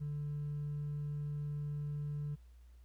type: tone with hard clipping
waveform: triangle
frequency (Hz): 146.83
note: D3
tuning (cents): 0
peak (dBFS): -36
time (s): 0-2.36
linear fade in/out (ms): 20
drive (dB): 2
effects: added 60 Hz sine -55 dBFS peak until 2.84 s + pink hiss -75 dBFS RMS until 2.84 s